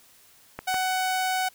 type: clicks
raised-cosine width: 0.5 ms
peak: -18 dBFS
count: 2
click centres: 0.59 / 0.743 s
type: tone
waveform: sawtooth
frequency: 747 Hz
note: F#5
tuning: 16 cents sharp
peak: -20 dBFS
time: 0.67-1.49 s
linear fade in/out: 10 ms
effects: white hiss -56 dBFS RMS until 1.54 s